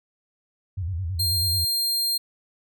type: tone with vibrato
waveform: sine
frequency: 88.4 Hz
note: F2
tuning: 22 cents sharp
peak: -25 dBFS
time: 0.77-1.65 s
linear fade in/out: 10 ms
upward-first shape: square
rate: 9.2 Hz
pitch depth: 140 cents each way
type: tone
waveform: sawtooth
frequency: 4200 Hz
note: C8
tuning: 6 cents sharp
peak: -19 dBFS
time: 1.19-2.18 s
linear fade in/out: 10 ms
effects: none